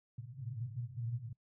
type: band-pass noise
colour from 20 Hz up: white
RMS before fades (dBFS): -42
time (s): 0.18-1.33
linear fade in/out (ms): 5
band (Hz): 110 to 130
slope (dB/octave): 96
effects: noise-tail reverb RT60 0.1 s tail -24 dB re dry